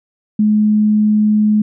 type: tone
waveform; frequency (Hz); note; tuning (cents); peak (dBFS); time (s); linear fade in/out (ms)
sine; 212.2; G#3; +38; -9; 0.39-1.62; 5
effects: none